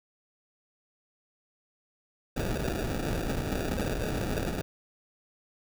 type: noise with sample-and-hold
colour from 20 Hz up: pink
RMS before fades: -31 dBFS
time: 2.36-4.62 s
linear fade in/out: 10 ms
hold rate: 1050 Hz
effects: none